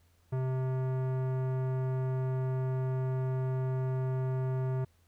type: tone with tanh clipping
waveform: sine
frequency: 130 Hz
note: C3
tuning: 11 cents flat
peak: -31 dBFS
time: 0.32-4.85 s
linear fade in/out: 10 ms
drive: 17 dB
effects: added 85 Hz sine -65 dBFS peak until 5.07 s + pink hiss -71 dBFS RMS until 5.07 s